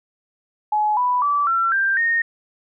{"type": "tone with pitch steps", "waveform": "sine", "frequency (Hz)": [847, 990, 1157, 1352.3, 1580.6, 1847.3], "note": ["G#5", "B5", "D6", "E6", "G6", "A#6"], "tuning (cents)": [34, 4, -26, 44, 14, -16], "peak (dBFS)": -16, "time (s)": [0.72, 2.22], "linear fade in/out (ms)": 5, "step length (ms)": 250, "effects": []}